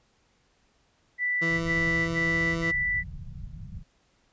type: tone bursts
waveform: sine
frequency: 1975.5 Hz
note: B6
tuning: in tune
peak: -24 dBFS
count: 4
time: 1.18-3.038 s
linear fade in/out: 50 ms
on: 430 ms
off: 46 ms
type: tone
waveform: 20% pulse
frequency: 166 Hz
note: E3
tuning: 12 cents sharp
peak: -23 dBFS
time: 1.41-2.72 s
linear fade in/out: 20 ms
type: low-pass noise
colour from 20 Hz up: pink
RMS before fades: -39 dBFS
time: 1.48-3.84 s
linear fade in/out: 50 ms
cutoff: 180 Hz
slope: 48 dB/octave
effects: pink hiss -67 dBFS RMS until 4.32 s + resampled to 16000 Hz